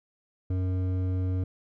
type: tone with hard clipping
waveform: sine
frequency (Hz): 92.5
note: F#2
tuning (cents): 0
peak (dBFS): -27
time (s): 0.5-1.44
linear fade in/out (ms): 5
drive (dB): 10
effects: none